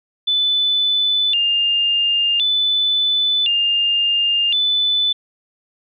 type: tone with vibrato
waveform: sine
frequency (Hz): 3136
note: G7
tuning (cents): 0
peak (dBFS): -14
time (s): 0.27-5.13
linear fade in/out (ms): 10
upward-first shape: square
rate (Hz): 0.47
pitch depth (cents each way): 190
effects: none